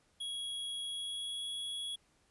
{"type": "tone with pitch glide", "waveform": "square", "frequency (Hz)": [3322, 3347], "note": ["G#7", "G#7"], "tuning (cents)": [0, 13], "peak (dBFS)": -38, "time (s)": [0.2, 1.96], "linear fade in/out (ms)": 10, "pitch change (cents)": 13, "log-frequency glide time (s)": [0.83, 1.47], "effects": ["pink hiss -71 dBFS RMS until 2.3 s", "resampled to 24000 Hz"]}